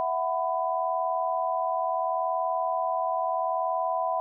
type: chord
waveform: sine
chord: E suspended second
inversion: none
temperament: equal with one note detuned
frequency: 659.3 / 740 / 999.2 Hz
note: E5 / F#5 / B5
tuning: 0 / 0 / +20 cents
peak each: -29 dBFS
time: 0-4.2 s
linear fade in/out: 0 ms
effects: none